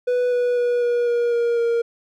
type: tone with pitch steps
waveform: triangle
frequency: 493.9 / 489.4 / 484.9 / 480.4 / 476 / 471.6 / 467.3 Hz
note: B4 / B4 / B4 / B4 / A#4 / A#4 / A#4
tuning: 0 / -16 / -32 / -48 / +36 / +20 / +4 cents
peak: -15 dBFS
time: 0.07-1.82 s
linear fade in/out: 10 ms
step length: 250 ms
effects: none